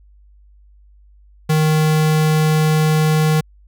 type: tone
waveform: square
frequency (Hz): 155.4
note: D#3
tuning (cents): -2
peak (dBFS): -13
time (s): 1.49-3.41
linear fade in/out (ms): 10
effects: added 50 Hz sine -45 dBFS peak until 3.67 s